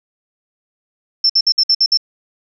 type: tone bursts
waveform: sine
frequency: 5350 Hz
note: E8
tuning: 25 cents sharp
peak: -9 dBFS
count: 7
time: 1.24-1.974 s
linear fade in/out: 5 ms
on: 56 ms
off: 57 ms
effects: none